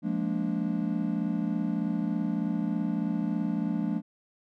triangle chord, Bb dominant seventh, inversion second, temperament just, 174.81 / 209.8 / 233.1 / 291.4 Hz, F3 / Ab3 / Bb3 / D4, +2 / +18 / 0 / -13 cents, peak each -30 / -29 / -31 / -31 dBFS, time 0.02-4.02 s, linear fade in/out 50 ms, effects none

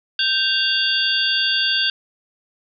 sine tone cluster, 1559 / 2793 / 3316 / 3564 / 4603 Hz, G6 / F7 / G#7 / A7 / D8, -10 / -1 / -3 / +22 / -36 cents, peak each -23 dBFS, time 0.19-1.9 s, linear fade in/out 2 ms, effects none

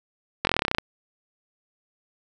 slowing click train, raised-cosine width 0.3 ms, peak -5 dBFS, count 13, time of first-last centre 0.45-0.784 s, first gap 21 ms, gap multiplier 1.05, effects none

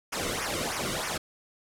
pink noise with flanger, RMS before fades -31 dBFS, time 0.12-1.18 s, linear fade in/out 10 ms, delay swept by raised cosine 0.24 to 1.24 ms, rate 3.2 Hz, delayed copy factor -0.8, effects low-pass 11000 Hz 12 dB/octave

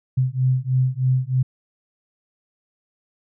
sine beating tone pair, 127.5 / 130.7 Hz, C3 / C3, -44 / -1 cents, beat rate 3.2 Hz, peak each -20 dBFS, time 0.17-1.43 s, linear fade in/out 10 ms, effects none

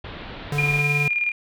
pink low-pass noise, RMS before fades -36 dBFS, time 0.04-0.81 s, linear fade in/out 5 ms, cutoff 4000 Hz, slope 48 dB/octave
square tone, 145.5 Hz, D3, 16 cents flat, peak -23 dBFS, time 0.52-1.08 s, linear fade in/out 2 ms
sine tone with tremolo, 2413 Hz, D7, 46 cents sharp, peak -18 dBFS, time 0.58-1.32 s, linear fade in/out 5 ms, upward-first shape square, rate 19 Hz, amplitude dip 50%
effects none

